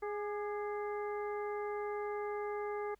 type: harmonic tone with a mistuned harmonic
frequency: 415.3 Hz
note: G#4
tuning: in tune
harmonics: 1 / 2 / 3 / 4 / 5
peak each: -37 / -43 / -46 / -52 / -51 dBFS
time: 0.02-2.95 s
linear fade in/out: 10 ms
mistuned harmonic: 3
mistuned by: -53 cents
effects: added 50 Hz sine -67 dBFS peak until 2.99 s + pink hiss -75 dBFS RMS until 2.99 s